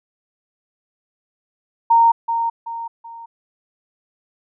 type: tone with echo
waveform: sine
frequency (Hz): 924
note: A#5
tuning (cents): -16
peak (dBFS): -9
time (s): 1.9-2.12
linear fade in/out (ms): 10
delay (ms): 380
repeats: 3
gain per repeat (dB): -8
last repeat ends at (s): 3.26
effects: none